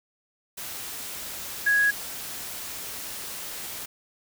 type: tone in noise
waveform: sine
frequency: 1661.2 Hz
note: G#6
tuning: in tune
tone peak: -18 dBFS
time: 1.66-1.91 s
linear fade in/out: 10 ms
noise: white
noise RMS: -36 dBFS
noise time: 0.57-3.86 s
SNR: +15 dB
effects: none